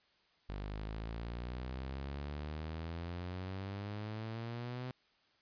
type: exponential sweep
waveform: sawtooth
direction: up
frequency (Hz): 49 to 128.1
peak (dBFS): -36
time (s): 0.49-4.91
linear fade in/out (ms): 0
effects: white hiss -71 dBFS RMS until 5.41 s + resampled to 11025 Hz